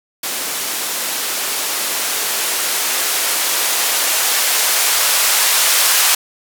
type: noise with band-pass filter sweep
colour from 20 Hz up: violet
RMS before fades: -17 dBFS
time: 0.23-6.15 s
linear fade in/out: 5 ms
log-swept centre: 250 to 790 Hz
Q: 0.75
effects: none